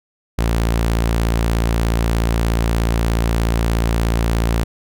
sawtooth tone, 56.8 Hz, A#1, 44 cents flat, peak -11 dBFS, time 0.38-4.64 s, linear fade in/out 10 ms, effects none

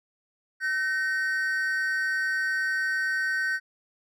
triangle tone pair together, 1529 / 1857.8 Hz, G6 / A#6, -44 / -6 cents, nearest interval minor third, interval 338 cents, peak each -24 / -28 dBFS, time 0.6-3.6 s, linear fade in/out 50 ms, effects none

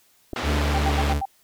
clicks, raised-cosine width 2 ms, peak -19 dBFS, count 2, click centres 0.332 / 0.335 s
pink band-pass noise, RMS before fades -29 dBFS, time 0.36-1.13 s, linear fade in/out 2 ms, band 260 to 3600 Hz, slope 12 dB/octave
40% pulse tone with pitch glide, 73.42 to 72.49 Hz, D2 to D2, 0 to -22 cents, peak -20 dBFS, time 0.42-1.22 s, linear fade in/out 50 ms, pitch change -22 cents, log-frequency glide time 0.62-0.93 s
sine tone bursts, 784 Hz, G5, in tune, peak -23 dBFS, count 5, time 0.74-1.255 s, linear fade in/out 5 ms, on 43 ms, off 75 ms
effects white hiss -60 dBFS RMS until 1.43 s

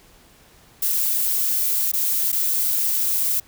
violet noise with dropouts, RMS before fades -21 dBFS, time 0.82-3.4 s, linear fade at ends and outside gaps 5 ms, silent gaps 1.917-1.935 / 2.319-2.326 s, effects pink hiss -52 dBFS RMS until 3.47 s

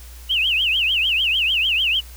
sine tone with vibrato, 2847 Hz, F7, 33 cents sharp, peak -16 dBFS, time 0.29-2.01 s, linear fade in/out 20 ms, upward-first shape triangle, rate 6.7 Hz, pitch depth 250 cents each way, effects added 60 Hz sine -37 dBFS peak until 2.16 s + white hiss -45 dBFS RMS until 2.16 s

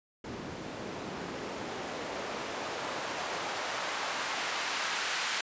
white noise with band-pass filter sweep, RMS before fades -36 dBFS, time 0.24-5.41 s, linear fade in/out 5 ms, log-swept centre 200 to 1700 Hz, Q 0.72, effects resampled to 16000 Hz

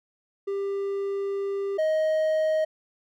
triangle tone pair in turn, 396.4 / 627.1 Hz, G4 / D#5, +19 / +13 cents, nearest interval minor sixth, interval 794 cents, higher second, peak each -24 / -19 dBFS, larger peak second, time 0.47-1.78 / 1.78-2.65 s, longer first, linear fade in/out 10 ms, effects none

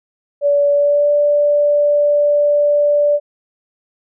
sine tone with pitch glide, 574 to 584.7 Hz, D5 to D5, -40 to -8 cents, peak -10 dBFS, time 0.41-3.2 s, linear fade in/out 50 ms, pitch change +32 cents, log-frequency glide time 0.71-1.11 s, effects none

